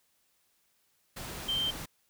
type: tone in noise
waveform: sine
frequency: 3136 Hz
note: G7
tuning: in tune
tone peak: -28 dBFS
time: 1.48-1.71 s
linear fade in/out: 10 ms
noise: pink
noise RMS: -41 dBFS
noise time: 1.16-1.86 s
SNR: +10 dB
effects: white hiss -72 dBFS RMS until 2.09 s